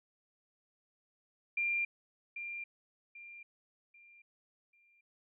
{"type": "tone with echo", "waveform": "sine", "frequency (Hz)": 2387, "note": "D7", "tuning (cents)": 28, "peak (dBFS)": -30, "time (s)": [1.57, 1.85], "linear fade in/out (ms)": 5, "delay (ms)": 790, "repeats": 4, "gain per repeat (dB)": -9, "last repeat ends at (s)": 5.01, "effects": []}